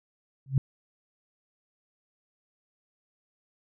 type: tone with exponential growth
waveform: sine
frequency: 134.6 Hz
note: C3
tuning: 49 cents sharp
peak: -15 dBFS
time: 0.46-0.58 s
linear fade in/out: 2 ms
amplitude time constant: 26 ms
effects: none